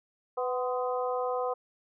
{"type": "harmonic tone with a mistuned harmonic", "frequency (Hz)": 250, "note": "B3", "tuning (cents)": 21, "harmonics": [2, 3, 4, 5], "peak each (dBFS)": [-30, -34, -36, -38], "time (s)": [0.37, 1.54], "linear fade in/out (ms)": 10, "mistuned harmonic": 4, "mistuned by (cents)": 50, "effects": []}